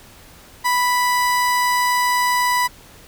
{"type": "tone", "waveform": "30% pulse", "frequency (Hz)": 987.8, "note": "B5", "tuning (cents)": 0, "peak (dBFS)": -13, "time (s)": [0.64, 2.68], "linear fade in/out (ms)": 20, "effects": ["pink hiss -45 dBFS RMS until 3.07 s"]}